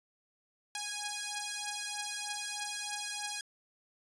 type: beating tone pair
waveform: 5% pulse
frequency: 825 / 828.2 Hz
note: G#5 / G#5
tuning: -12 / -5 cents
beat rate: 3.2 Hz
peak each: -28 / -27 dBFS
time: 0.75-3.41 s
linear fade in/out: 2 ms
effects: resampled to 24000 Hz